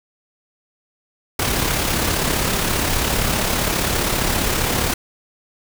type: noise with amplitude modulation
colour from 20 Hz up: pink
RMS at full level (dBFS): -18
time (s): 1.39-4.94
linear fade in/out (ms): 5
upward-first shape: sine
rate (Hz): 35.1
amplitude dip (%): 40
effects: none